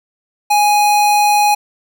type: tone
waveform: square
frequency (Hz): 830.6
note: G#5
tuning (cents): 0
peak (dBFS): -10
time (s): 0.5-1.55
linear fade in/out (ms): 10
effects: none